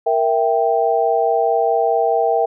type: chord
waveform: sine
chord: E diminished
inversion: second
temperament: equal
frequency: 466.2 / 659.3 / 784 Hz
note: Bb4 / E5 / G5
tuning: 0 / 0 / 0 cents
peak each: -18 dBFS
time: 0.06-2.46 s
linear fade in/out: 10 ms
effects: none